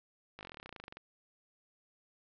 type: slowing click train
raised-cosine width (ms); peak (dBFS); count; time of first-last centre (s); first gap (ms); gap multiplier
0.3; -30; 20; 0.39-0.97; 19; 1.05
effects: low-pass 5000 Hz 12 dB/octave